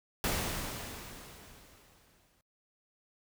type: noise with exponential decay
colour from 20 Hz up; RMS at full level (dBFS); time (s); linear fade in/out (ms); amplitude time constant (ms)
pink; -31; 0.24-2.41; 1; 470
effects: noise-tail reverb RT60 0.1 s tail -22 dB re dry